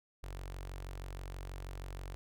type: tone with notch filter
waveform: sawtooth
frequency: 46.25 Hz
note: F#1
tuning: in tune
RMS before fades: -44 dBFS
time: 0.23-2.15 s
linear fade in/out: 0 ms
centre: 210 Hz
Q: 1
effects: none